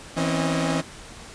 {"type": "tone cluster", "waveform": "sawtooth", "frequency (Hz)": [164, 255.5, 272.1, 627], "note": ["E3", "C4", "C#4", "D#5"], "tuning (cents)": [-9, -41, -32, 13], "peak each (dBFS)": [-21, -27, -22, -27], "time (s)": [0.16, 0.82], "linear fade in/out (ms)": 20, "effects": ["pink hiss -42 dBFS RMS until 1.34 s", "resampled to 22050 Hz"]}